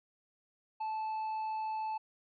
triangle tone, 873 Hz, A5, 14 cents flat, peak -32 dBFS, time 0.8-1.98 s, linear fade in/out 10 ms, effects resampled to 11025 Hz

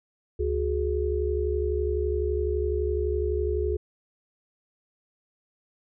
sine tone cluster, 71.9 / 366.9 / 418.8 Hz, D2 / F#4 / G#4, -36 / -15 / +15 cents, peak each -27 / -29 / -28 dBFS, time 0.39-3.77 s, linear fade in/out 10 ms, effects none

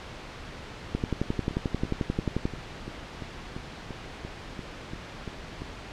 two click trains, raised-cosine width 3 ms, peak -23 / -13 dBFS, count 13 / 18, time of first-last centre 1.51-5.62 / 0.95-2.454 s, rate 2.92 / 11.3 Hz, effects pink hiss -41 dBFS RMS until 5.92 s + low-pass 4000 Hz 12 dB/octave

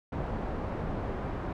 pink low-pass noise, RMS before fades -34 dBFS, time 0.12-1.53 s, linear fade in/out 5 ms, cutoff 1000 Hz, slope 12 dB/octave, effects none

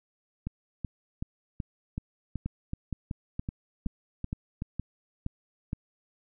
two click trains, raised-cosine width 5 ms, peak -19 / -20 dBFS, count 8 / 12, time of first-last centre 2.46-5.731 / 0.47-4.621 s, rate 2.14 / 2.65 Hz, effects none

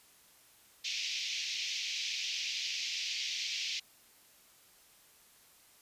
pink band-pass noise, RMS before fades -37 dBFS, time 0.84-3.8 s, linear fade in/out 10 ms, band 2300 to 6100 Hz, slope 48 dB/octave, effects white hiss -62 dBFS RMS until 5.81 s + resampled to 32000 Hz

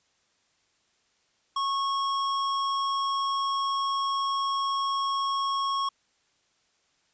square tone, 1098 Hz, C#6, 17 cents flat, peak -26 dBFS, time 1.56-5.89 s, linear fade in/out 5 ms, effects white hiss -69 dBFS RMS until 7.13 s + resampled to 16000 Hz

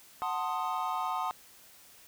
triangle chord, F# diminished seventh, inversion none, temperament equal with one note detuned, 740 / 889.7 / 1046.5 / 1244.5 Hz, F#5 / A5 / C6 / Eb6, 0 / +19 / 0 / 0 cents, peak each -34 dBFS, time 0.22-1.31 s, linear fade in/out 0 ms, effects white hiss -56 dBFS RMS until 2.07 s

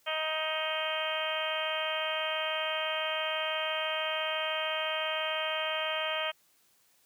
harmonic tone, 313.7 Hz, D#4, 14 cents sharp, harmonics 2 / 3 / 4 / 5 / 6 / 7 / 8 / 9 / 10, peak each -35 / -41 / -38 / -41 / -41 / -41 / -39 / -41 / -36 dBFS, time 0.06-6.32 s, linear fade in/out 20 ms, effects white hiss -67 dBFS RMS until 7.05 s + high-pass 80 Hz 12 dB/octave

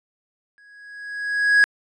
triangle tone with exponential growth, 1661.2 Hz, G#6, in tune, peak -8 dBFS, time 0.58-1.64 s, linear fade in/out 0 ms, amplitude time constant 230 ms, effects resampled to 22050 Hz

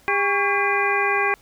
harmonic tone with a mistuned harmonic, 402.7 Hz, G4, 47 cents sharp, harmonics 1 / 2 / 3 / 4 / 5 / 6, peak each -25 / -25 / -25 / -25 / -25 / -25 dBFS, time 0.08-1.34 s, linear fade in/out 0 ms, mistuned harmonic 3, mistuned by -130 cents, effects pink hiss -54 dBFS RMS until 1.41 s

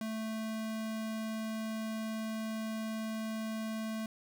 square tone, 220.3 Hz, A3, 2 cents sharp, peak -36 dBFS, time 0.01-4.06 s, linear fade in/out 2 ms, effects none

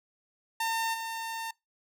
sawtooth tone with level steps, 906 Hz, A#5, 50 cents flat, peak -24 / -30 dBFS, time 0.6-1.51 s, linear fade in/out 5 ms, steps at 0.93 s, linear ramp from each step 20 ms, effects noise-tail reverb RT60 0.2 s tail -24 dB re dry

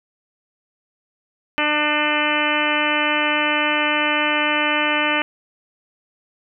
harmonic tone with a mistuned harmonic, 299.4 Hz, D4, 33 cents sharp, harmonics 1 / 2 / 3 / 4 / 5 / 6 / 7 / 8 / 9 / 10, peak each -26 / -26 / -26 / -26 / -26 / -26 / -26 / -26 / -26 / -26 dBFS, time 1.58-5.22 s, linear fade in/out 0 ms, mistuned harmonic 9, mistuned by -36 cents, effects none

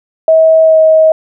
sine tone with pitch glide, 642 to 634.3 Hz, E5 to D#5, -46 to +33 cents, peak -3 dBFS, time 0.28-1.12 s, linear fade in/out 2 ms, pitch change -21 cents, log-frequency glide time 0.63-0.79 s, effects none

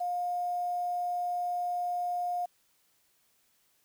sine tone with quantisation, 710 Hz, F5, 28 cents sharp, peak -29 dBFS, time 0-2.46 s, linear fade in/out 10 ms, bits 9, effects white hiss -70 dBFS RMS until 3.84 s

